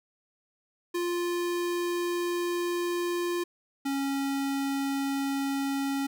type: tone pair in turn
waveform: square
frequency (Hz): 349.3 / 275.6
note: F4 / C#4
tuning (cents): 0 / -10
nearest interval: major third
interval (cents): 410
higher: first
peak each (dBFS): -28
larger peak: neither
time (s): 0.94-3.44 / 3.85-6.07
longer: first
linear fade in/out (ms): 10
effects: none